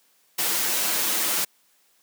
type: noise with comb filter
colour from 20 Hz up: white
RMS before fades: -24 dBFS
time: 0.38-1.45 s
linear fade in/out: 10 ms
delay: 7.5 ms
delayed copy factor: -0.65
effects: white hiss -63 dBFS RMS until 2.02 s + high-pass 200 Hz 12 dB/octave

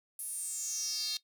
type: tone with high-pass filter sweep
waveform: square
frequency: 246.9 Hz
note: B3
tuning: in tune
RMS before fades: -37 dBFS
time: 0.19-1.17 s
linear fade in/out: 2 ms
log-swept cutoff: 11000 to 4000 Hz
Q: 6.7
effects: noise-tail reverb RT60 0.1 s tail -17 dB re dry

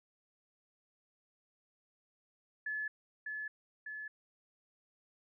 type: tone with echo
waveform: sine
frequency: 1719 Hz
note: A6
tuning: 41 cents flat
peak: -35 dBFS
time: 2.66-2.88 s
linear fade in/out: 5 ms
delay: 600 ms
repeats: 2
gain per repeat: -3 dB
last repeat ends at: 4.08 s
effects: none

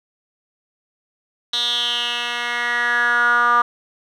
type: tone with band-pass filter sweep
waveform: 10% pulse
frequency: 240 Hz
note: B3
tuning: 49 cents flat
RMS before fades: -19 dBFS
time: 1.53-3.62 s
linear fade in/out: 5 ms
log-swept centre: 3800 to 1200 Hz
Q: 6.1
effects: none

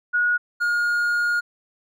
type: tone pair in turn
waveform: sine / triangle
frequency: 1451 / 1427.7 Hz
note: F#6 / F6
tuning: -34 / +38 cents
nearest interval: unison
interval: 28 cents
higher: first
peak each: -17 dBFS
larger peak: neither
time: 0.13-0.38 / 0.6-1.41 s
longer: second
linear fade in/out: 20 ms
effects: none

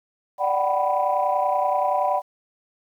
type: chord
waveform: sine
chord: G major seventh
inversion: second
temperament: equal with one note detuned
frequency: 587.3 / 740 / 770.5 / 987.8 Hz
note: D5 / F#5 / G5 / B5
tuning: 0 / 0 / -30 / 0 cents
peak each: -24 dBFS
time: 0.38-2.22 s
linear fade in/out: 50 ms
effects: tanh soft clip ceiling -10 dBFS + 9-bit

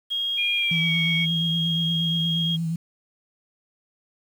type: tone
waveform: sine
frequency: 3262 Hz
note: G#7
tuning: 32 cents flat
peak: -23 dBFS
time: 0.1-2.57 s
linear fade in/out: 20 ms
type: tone with pitch glide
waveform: sine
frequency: 2417 to 2229 Hz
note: D7 to C#7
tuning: +49 to +9 cents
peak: -23 dBFS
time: 0.37-1.26 s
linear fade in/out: 20 ms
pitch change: -140 cents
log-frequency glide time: 0.55-0.96 s
type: tone with vibrato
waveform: sine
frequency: 164.81 Hz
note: E3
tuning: in tune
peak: -23 dBFS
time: 0.71-2.76 s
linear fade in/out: 5 ms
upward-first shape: triangle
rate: 8.5 Hz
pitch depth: 44 cents each way
effects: tanh soft clip ceiling -10 dBFS + 8-bit

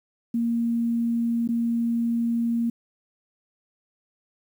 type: tone with dropouts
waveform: sine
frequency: 233.1 Hz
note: A#3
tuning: in tune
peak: -21 dBFS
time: 0.34-2.7 s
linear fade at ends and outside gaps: 5 ms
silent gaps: 1.476-1.488 s
effects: 9-bit

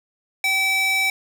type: tone with high-pass filter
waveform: square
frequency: 769 Hz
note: G5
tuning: 33 cents flat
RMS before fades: -20 dBFS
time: 0.44-1.1 s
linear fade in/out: 2 ms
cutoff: 1800 Hz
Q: 7.5
effects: none

